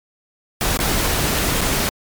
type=noise with dropouts; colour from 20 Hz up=pink; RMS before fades=-19 dBFS; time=0.61-1.89 s; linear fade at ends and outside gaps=0 ms; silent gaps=0.771-0.79 / 1.609-1.614 s; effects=MP3 96 kbps